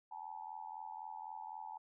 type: tone with amplitude modulation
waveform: sine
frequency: 867 Hz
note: A5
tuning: 26 cents flat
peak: -40 dBFS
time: 0.11-1.78 s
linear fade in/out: 10 ms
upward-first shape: sine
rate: 83.9 Hz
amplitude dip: 100%
effects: none